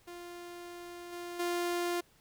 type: tone with level steps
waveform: sawtooth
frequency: 349.2 Hz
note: F4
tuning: in tune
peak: -40 / -36 / -27 dBFS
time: 0.07-2.01 s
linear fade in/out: 10 ms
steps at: 1.12 / 1.39 s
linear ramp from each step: 10 ms
effects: pink hiss -65 dBFS RMS until 2.2 s